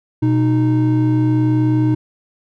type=tone pair together; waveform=triangle; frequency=122.8 / 309.4 Hz; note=B2 / D#4; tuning=-9 / -10 cents; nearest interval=octave + major third; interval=1599 cents; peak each=-13 dBFS; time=0.22-1.95 s; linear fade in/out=10 ms; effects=none